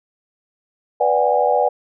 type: chord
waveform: sine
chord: G# half-diminished seventh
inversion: first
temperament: equal with one note detuned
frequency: 493.9 / 587.3 / 740 / 818.2 Hz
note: B4 / D5 / F#5 / G#5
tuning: 0 / 0 / 0 / -26 cents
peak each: -19 dBFS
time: 1-1.69 s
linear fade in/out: 10 ms
effects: none